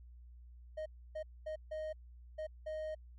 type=tone bursts at uneven times; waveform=triangle; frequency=622.3 Hz; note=D#5; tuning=in tune; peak=-36 dBFS; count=6; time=0.77-0.86 / 1.15-1.23 / 1.46-1.56 / 1.71-1.93 / 2.38-2.47 / 2.66-2.95 s; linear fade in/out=10 ms; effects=added 60 Hz sine -52 dBFS peak until 3.18 s + MP3 48 kbps